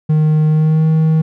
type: tone with pitch glide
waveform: triangle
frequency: 154.4 to 158.56 Hz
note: D#3 to D#3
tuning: -13 to +33 cents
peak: -7 dBFS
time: 0.09-1.22 s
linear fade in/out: 10 ms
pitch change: +46 cents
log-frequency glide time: 0.48-0.87 s
effects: none